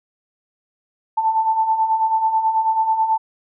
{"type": "beating tone pair", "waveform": "sine", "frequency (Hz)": [878, 887.2], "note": ["A5", "A5"], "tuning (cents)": [-4, 14], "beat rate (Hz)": 9.2, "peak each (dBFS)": [-23, -16], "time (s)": [1.17, 3.18], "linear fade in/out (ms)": 10, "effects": []}